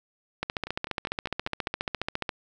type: two click trains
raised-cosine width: 0.3 ms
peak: -12 / -21 dBFS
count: 28 / 6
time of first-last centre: 0.43-2.292 / 0.67-1.674 s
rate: 14.5 / 4.98 Hz
effects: none